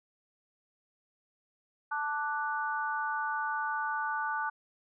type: chord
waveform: sine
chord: D major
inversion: second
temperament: equal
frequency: 880 / 1174.7 / 1480 Hz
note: A5 / D6 / F#6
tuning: 0 / 0 / 0 cents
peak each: -34 / -36 / -34 dBFS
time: 1.91-4.5 s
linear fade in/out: 10 ms
effects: none